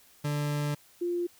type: tone pair in turn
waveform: 40% pulse / sine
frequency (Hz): 146.83 / 349.2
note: D3 / F4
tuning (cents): 0 / 0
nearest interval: octave + minor third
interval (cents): 1500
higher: second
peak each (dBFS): -27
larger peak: neither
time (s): 0.24-0.75 / 1.01-1.27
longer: first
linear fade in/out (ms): 10
effects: white hiss -59 dBFS RMS until 1.39 s